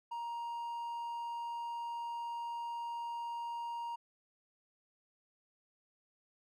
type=tone; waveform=triangle; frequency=939 Hz; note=A#5; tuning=12 cents sharp; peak=-36 dBFS; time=0.11-3.96 s; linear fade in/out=10 ms; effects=none